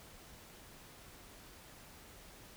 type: silence
effects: pink hiss -56 dBFS RMS until 2.56 s